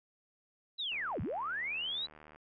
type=linear two-way sweep; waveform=sine; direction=down then up; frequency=4017 to 64.3 to 4017 Hz; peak=-34 dBFS; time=0.78-2.07 s; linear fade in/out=20 ms; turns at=1.21 s
type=click train; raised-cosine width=0.5 ms; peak=-39 dBFS; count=111; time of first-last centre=0.92-2.36 s; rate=76.4 Hz
effects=none